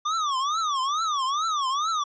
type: tone with vibrato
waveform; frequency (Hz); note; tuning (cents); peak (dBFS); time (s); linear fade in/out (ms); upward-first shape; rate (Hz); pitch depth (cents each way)
square; 1174.7; D6; 0; -24; 0.05-2.04; 10; triangle; 2.3; 250
effects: resampled to 16000 Hz